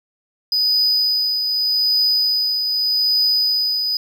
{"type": "tone with tremolo", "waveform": "triangle", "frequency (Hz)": 4978, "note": "D#8", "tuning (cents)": 0, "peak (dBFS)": -12, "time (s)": [0.52, 3.97], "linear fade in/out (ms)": 2, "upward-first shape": "triangle", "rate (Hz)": 0.83, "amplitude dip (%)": 45, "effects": ["9-bit"]}